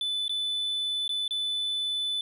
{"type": "tone with dropouts", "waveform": "sine", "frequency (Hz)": 3499, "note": "A7", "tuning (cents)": -10, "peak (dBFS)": -24, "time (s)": [0.01, 2.21], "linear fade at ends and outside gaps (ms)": 2, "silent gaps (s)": [[0.281, 0.294], [1.079, 1.092], [1.279, 1.308]], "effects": ["tanh soft clip ceiling -26 dBFS"]}